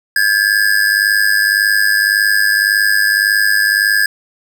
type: ring-modulated tone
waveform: square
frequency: 1661.2 Hz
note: G#6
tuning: in tune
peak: -8 dBFS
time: 0.16-4.06 s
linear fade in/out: 2 ms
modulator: 50.9 Hz
effects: 7-bit